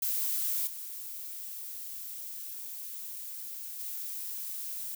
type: noise with level steps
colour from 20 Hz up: violet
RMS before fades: -31 / -41 / -38 dBFS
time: 0.02-4.95 s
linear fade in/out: 5 ms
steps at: 0.67 / 3.79 s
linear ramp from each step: 2 ms
effects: none